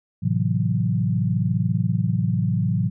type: chord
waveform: sine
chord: F# half-diminished seventh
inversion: first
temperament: equal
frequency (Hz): 110 / 130.81 / 164.81 / 185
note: A2 / C3 / E3 / F#3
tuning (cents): 0 / 0 / 0 / 0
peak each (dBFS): -23 / -25 / -24 / -25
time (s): 0.22-2.9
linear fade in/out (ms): 20
effects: none